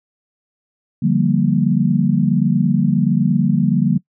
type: chord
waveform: sine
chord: G minor seventh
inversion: second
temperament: equal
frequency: 146.83 / 174.61 / 196 / 233.1 Hz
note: D3 / F3 / G3 / Bb3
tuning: 0 / 0 / 0 / 0 cents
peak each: -18 dBFS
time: 1.02-3.98 s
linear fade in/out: 10 ms
effects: noise-tail reverb RT60 0.1 s tail -23 dB re dry